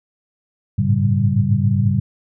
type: tone cluster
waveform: sine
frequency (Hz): 98.8 / 106.9 / 113.5 / 139.1 / 193.8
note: G2 / A2 / A#2 / C#3 / G3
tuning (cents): +14 / -49 / -46 / +6 / -20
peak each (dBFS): -20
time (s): 0.78-2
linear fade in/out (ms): 10
effects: none